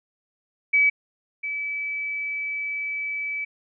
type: tone pair in turn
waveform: sine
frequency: 2286 / 2299 Hz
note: D7 / D7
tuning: -47 / -37 cents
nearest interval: unison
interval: 10 cents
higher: second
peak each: -15 / -26 dBFS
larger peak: first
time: 0.73-0.9 / 1.43-3.45 s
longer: second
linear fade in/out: 10 ms
effects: none